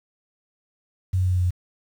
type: tone with pitch steps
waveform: sine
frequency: 93.1 / 92.35 / 91.61 / 90.87 / 90.14 / 89.41 Hz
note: F#2 / F#2 / F#2 / F#2 / F#2 / F2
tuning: +11 / -3 / -17 / -31 / -45 / +41 cents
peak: -18 dBFS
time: 1.13-1.508 s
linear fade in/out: 10 ms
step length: 63 ms
effects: 8-bit